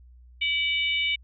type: tone cluster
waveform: sine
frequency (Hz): 2297 / 2959 / 3668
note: D7 / F#7 / A#7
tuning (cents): -39 / -1 / -29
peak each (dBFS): -25 / -27 / -33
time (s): 0.41-1.16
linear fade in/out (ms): 10
effects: added 61 Hz sine -48 dBFS peak until 1.23 s